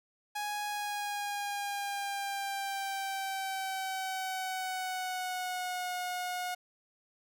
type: tone with pitch glide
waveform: sawtooth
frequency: 830.6 to 723.1 Hz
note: G#5 to F#5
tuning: 0 to -40 cents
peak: -30 dBFS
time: 0.35-6.55 s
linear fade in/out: 10 ms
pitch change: -240 cents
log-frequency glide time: 0.67-5.94 s
effects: none

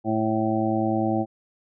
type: harmonic tone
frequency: 110 Hz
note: A2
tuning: in tune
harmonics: 1 / 2 / 3 / 5 / 6 / 7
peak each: -30 / -26 / -25 / -31 / -31 / -28 dBFS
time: 0.04-1.26 s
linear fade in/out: 50 ms
effects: none

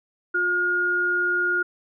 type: tone pair together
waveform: sine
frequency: 356.6 / 1426.4 Hz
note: F4 / F6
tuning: +36 / +36 cents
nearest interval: 2 octaves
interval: 2400 cents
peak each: -29 / -20 dBFS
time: 0.34-1.63 s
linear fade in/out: 10 ms
effects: none

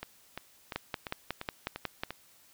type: two click trains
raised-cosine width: 0.3 ms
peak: -16 / -21 dBFS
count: 8 / 7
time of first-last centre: 0.76-2.035 / 0.03-2.106 s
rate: 5.49 / 2.89 Hz
effects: white hiss -61 dBFS RMS until 2.53 s

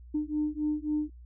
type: beating tone pair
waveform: sine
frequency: 299.9 / 303.6 Hz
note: D4 / D#4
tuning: +36 / -42 cents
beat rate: 3.7 Hz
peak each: -30 dBFS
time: 0.14-1.1 s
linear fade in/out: 10 ms
effects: tanh soft clip ceiling -20 dBFS + added 60 Hz sine -46 dBFS peak until 1.25 s

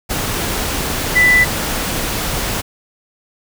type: tone in noise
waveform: sine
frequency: 1988 Hz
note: B6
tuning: 11 cents sharp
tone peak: -8 dBFS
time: 1.15-1.45 s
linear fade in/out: 20 ms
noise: pink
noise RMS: -20 dBFS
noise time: 0.09-2.62 s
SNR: +9 dB
effects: none

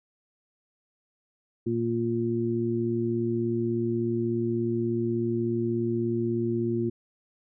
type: harmonic tone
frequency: 116.54 Hz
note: A#2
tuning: in tune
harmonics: 1 / 2 / 3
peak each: -31 / -29 / -27 dBFS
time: 1.66-6.9 s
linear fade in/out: 10 ms
effects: none

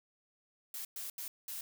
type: noise bursts at uneven times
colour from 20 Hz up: blue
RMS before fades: -42 dBFS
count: 4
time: 0.74-0.85 / 0.96-1.1 / 1.18-1.28 / 1.48-1.61 s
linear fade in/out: 2 ms
effects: none

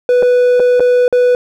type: tone with dropouts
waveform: triangle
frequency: 493.9 Hz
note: B4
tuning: in tune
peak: -5 dBFS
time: 0.09-1.35 s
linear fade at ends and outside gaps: 1 ms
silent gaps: 0.225-0.229 / 0.597-0.601 / 0.797-0.804 / 1.08-1.126 s
effects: none

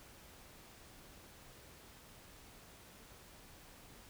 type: silence
effects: pink hiss -58 dBFS RMS until 4.09 s

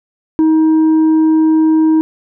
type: tone with tanh clipping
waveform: triangle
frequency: 316.3 Hz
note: D#4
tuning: 29 cents sharp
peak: -8 dBFS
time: 0.39-2.01 s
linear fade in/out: 0 ms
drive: 8 dB
effects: none

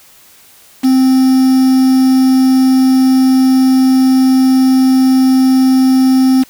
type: tone with quantisation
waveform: triangle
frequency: 261 Hz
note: C4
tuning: 4 cents flat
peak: -4 dBFS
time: 0.83-6.44 s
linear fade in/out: 20 ms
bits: 4
effects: white hiss -43 dBFS RMS until 6.49 s

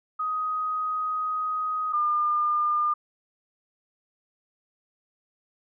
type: tone pair in turn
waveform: sine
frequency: 1253 / 1205.8 Hz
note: D#6 / D6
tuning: +12 / +45 cents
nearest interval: minor second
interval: 67 cents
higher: first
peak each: -25 / -21 dBFS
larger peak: second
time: 0.19-1.93 / 1.93-2.94 s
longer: first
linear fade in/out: 10 ms
effects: none

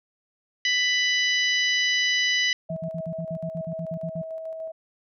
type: harmonic tone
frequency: 992 Hz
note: B5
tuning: 7 cents sharp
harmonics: 2 / 3 / 4 / 5 / 6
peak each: -23 / -25 / -31 / -31 / -34 dBFS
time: 0.65-2.53 s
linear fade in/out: 2 ms
type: tone with tremolo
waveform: sine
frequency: 645 Hz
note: E5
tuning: 38 cents flat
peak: -30 dBFS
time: 2.69-4.72 s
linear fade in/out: 10 ms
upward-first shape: square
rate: 6.8 Hz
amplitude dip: 30%
type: tone bursts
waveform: sine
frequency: 167.1 Hz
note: E3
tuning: 24 cents sharp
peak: -29 dBFS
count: 13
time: 2.7-4.218 s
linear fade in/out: 5 ms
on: 66 ms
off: 55 ms
effects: none

